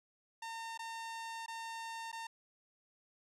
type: tone with dropouts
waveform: sawtooth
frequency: 910 Hz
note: A#5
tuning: 42 cents flat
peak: -38 dBFS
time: 0.42-2.27 s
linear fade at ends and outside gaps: 5 ms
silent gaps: 0.776-0.791 / 1.462-1.48 / 2.117-2.127 s
effects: low-pass 9000 Hz 12 dB/octave